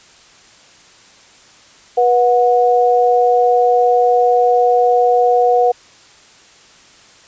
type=tone pair together; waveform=sine; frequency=487.2 / 730 Hz; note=B4 / F#5; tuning=-24 / -24 cents; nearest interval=perfect fifth; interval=700 cents; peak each=-12 dBFS; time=1.97-5.72 s; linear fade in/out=10 ms; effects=white hiss -45 dBFS RMS until 7.27 s + resampled to 16000 Hz